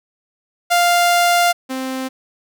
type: tone pair in turn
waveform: sawtooth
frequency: 698.5 / 261.6 Hz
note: F5 / C4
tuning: 0 / 0 cents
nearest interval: octave + perfect fourth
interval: 1700 cents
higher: first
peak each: -8 / -18 dBFS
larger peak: first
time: 0.7-1.53 / 1.69-2.09 s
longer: first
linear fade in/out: 20 ms
effects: none